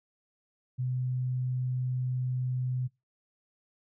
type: tone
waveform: sine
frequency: 126.9 Hz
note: B2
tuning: 47 cents sharp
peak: -28 dBFS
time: 0.78-2.88 s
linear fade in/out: 20 ms
effects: noise-tail reverb RT60 0.2 s tail -21 dB re dry